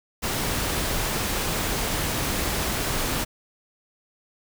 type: noise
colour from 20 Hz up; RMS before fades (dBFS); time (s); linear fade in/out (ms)
pink; -26; 0.22-3.25; 20
effects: none